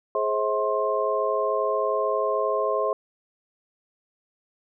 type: tone cluster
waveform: sine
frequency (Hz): 421.5 / 531 / 644 / 1059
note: G#4 / C5 / E5 / C6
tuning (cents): +26 / +25 / -41 / +21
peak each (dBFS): -27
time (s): 0.15-2.93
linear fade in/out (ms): 2
effects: none